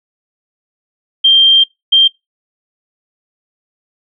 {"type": "tone bursts at uneven times", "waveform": "sine", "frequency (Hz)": 3172, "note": "G7", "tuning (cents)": 20, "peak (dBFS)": -4, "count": 2, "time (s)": [[1.24, 1.64], [1.92, 2.08]], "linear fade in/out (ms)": 10, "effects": ["noise-tail reverb RT60 0.2 s tail -25 dB re dry"]}